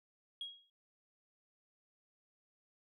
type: tone with exponential decay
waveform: sine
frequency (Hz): 3293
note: G#7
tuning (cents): -15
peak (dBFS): -36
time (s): 0.41-0.7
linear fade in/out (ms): 2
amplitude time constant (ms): 61
effects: tanh soft clip ceiling -37 dBFS